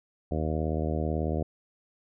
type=harmonic tone; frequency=78.2 Hz; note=D#2; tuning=9 cents sharp; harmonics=1 / 2 / 3 / 4 / 5 / 6 / 7 / 8 / 9; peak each=-30 / -33 / -35 / -36 / -37 / -38 / -38 / -39 / -40 dBFS; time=0.31-1.43 s; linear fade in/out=5 ms; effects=none